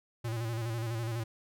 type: tone with vibrato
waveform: square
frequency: 115.1 Hz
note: A#2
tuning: 22 cents flat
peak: -33 dBFS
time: 0.24-1.24 s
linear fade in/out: 10 ms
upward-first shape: square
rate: 12 Hz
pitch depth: 52 cents each way
effects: none